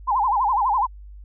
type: tone with vibrato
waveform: sine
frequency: 922 Hz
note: A#5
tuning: 19 cents flat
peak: -17 dBFS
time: 0.07-0.87 s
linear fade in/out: 20 ms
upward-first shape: sine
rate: 12 Hz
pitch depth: 240 cents each way
effects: added 50 Hz sine -38 dBFS peak until 1.24 s